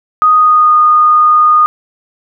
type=tone with pitch glide; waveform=sine; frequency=1244.5 to 1228.1 Hz; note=D#6 to D#6; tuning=0 to -23 cents; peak=-4 dBFS; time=0.22-1.66 s; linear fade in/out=0 ms; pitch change=-23 cents; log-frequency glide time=0.35-0.75 s; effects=none